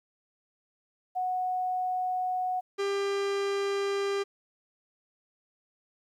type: tone pair in turn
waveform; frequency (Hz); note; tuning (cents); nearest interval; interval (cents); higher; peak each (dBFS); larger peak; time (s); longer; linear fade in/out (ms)
sine / 45% pulse; 736 / 398.1; F#5 / G4; -9 / +27; major seventh; 1064; first; -27; neither; 1.15-2.61 / 2.78-4.24; neither; 20
effects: low-pass 6000 Hz 12 dB/octave + 11-bit